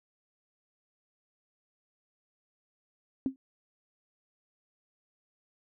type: tone with exponential decay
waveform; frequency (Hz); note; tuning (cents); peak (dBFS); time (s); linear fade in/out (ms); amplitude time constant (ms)
sine; 265.4; C4; +25; -22; 3.26-3.36; 1; 21
effects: none